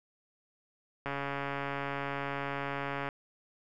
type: click train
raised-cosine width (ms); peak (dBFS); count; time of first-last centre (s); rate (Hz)
0.5; -20; 285; 1.06-3.089; 140
effects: none